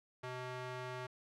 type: tone with band-pass filter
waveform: square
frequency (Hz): 126.6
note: B2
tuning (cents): +43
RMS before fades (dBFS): -44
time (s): 0.23-1.07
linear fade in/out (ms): 10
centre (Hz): 1200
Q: 0.58
effects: none